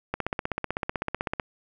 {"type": "click train", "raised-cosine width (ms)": 0.5, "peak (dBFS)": -12, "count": 21, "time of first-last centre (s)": [0.14, 1.398], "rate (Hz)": 15.9, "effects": []}